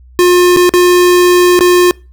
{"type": "tone with dropouts", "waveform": "square", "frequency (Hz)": 356.6, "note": "F4", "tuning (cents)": 36, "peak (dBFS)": -5, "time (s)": [0.19, 1.91], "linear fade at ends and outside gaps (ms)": 0, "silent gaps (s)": [[0.563, 0.57], [0.693, 0.738], [1.591, 1.608]], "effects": ["noise-tail reverb RT60 0.3 s tail -25 dB re dry", "added 62 Hz sine -36 dBFS peak until 2.12 s"]}